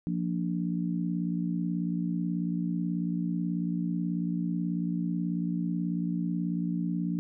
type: chord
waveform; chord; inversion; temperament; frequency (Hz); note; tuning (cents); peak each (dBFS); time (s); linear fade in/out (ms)
sine; Bb major; second; just; 174.81 / 233.1 / 291.4; F3 / Bb3 / D4; +2 / 0 / -13; -29 / -35 / -34; 0.07-7.19; 0
effects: none